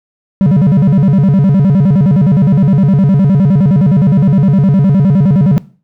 triangle tone with vibrato, 165.1 Hz, E3, 3 cents sharp, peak -3 dBFS, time 0.41-5.58 s, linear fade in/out 0 ms, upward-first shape square, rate 9.7 Hz, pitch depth 280 cents each way, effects noise-tail reverb RT60 0.4 s tail -20 dB re dry

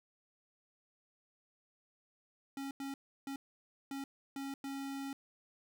square tone bursts at uneven times, 274.5 Hz, C#4, 17 cents flat, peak -40 dBFS, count 6, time 2.57-2.71 / 2.8-2.94 / 3.27-3.36 / 3.91-4.04 / 4.36-4.54 / 4.64-5.13 s, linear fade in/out 2 ms, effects none

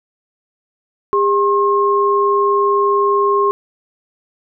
sine tone pair together, 403.4 / 1072 Hz, G4 / C6, +50 / +42 cents, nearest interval octave + perfect fourth, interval 1692 cents, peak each -14 dBFS, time 1.13-3.51 s, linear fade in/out 0 ms, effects none

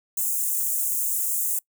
white high-pass noise, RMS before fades -25 dBFS, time 0.17-1.59 s, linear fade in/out 5 ms, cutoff 6900 Hz, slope 48 dB/octave, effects noise-tail reverb RT60 0.1 s tail -24 dB re dry

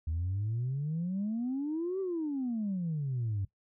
sine exponential two-way sweep, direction up then down, 77 to 390.7 to 94.6 Hz, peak -29 dBFS, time 0.07-3.45 s, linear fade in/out 5 ms, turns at 2 s, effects noise-tail reverb RT60 0.1 s tail -17 dB re dry + tanh soft clip ceiling -27 dBFS

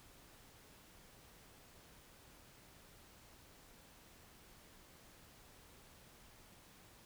silence, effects pink hiss -62 dBFS RMS until 7.05 s

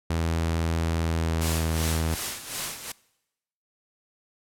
sawtooth tone with pitch glide, 82.3 to 80.75 Hz, E2 to E2, -2 to -35 cents, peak -20 dBFS, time 0.1-2.15 s, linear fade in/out 5 ms, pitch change -33 cents, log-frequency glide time 1.02-1.7 s
white noise with tremolo, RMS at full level -29 dBFS, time 1.41-2.92 s, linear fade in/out 5 ms, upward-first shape sine, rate 2.7 Hz, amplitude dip 70%
effects noise-tail reverb RT60 0.9 s tail -22 dB re dry + low-pass 12000 Hz 12 dB/octave

